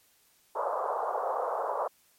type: band-pass noise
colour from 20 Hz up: pink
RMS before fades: -31 dBFS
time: 0.55-1.88 s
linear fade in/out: 10 ms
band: 480 to 1200 Hz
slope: 48 dB/octave
effects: white hiss -65 dBFS RMS until 2.18 s + MP3 64 kbps